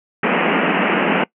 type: band-pass noise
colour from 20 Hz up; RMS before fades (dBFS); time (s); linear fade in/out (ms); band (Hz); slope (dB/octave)
pink; -17; 0.23-1.24; 5; 170 to 2900; 96
effects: noise-tail reverb RT60 0.1 s tail -22 dB re dry